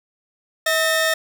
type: tone pair together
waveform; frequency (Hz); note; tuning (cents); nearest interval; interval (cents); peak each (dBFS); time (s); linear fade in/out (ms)
sawtooth; 642.5 / 1820; E5 / A#6; -45 / -42; octave + tritone; 1803; -16; 0.66-1.14; 5
effects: none